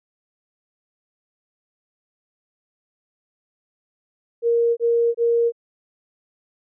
sine tone bursts, 467.9 Hz, A#4, 6 cents sharp, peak -15 dBFS, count 3, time 4.42-5.522 s, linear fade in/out 50 ms, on 350 ms, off 26 ms, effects none

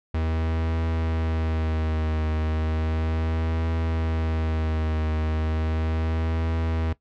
45% pulse tone with vibrato, 79.8 Hz, D#2, 44 cents sharp, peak -23 dBFS, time 0.14-6.93 s, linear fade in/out 5 ms, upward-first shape triangle, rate 0.35 Hz, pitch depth 36 cents each way, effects noise-tail reverb RT60 0.1 s tail -17 dB re dry + low-pass 3000 Hz 12 dB/octave

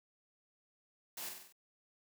white noise with echo, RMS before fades -44 dBFS, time 1.17-1.29 s, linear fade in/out 5 ms, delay 47 ms, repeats 5, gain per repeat -4 dB, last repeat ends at 1.525 s, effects high-pass 200 Hz 12 dB/octave

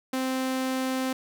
sawtooth tone, 260.6 Hz, C4, 7 cents flat, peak -22 dBFS, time 0.13-1.13 s, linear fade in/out 5 ms, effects none

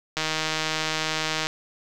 click train, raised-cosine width 0.2 ms, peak -8 dBFS, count 205, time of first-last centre 0.17-1.469 s, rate 157 Hz, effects 8-bit

